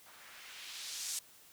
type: noise with low-pass filter sweep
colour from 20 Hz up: violet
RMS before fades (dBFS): -45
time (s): 0.06-1.19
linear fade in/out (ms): 2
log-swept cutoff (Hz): 1100 to 7500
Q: 1.1
effects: white hiss -60 dBFS RMS until 1.52 s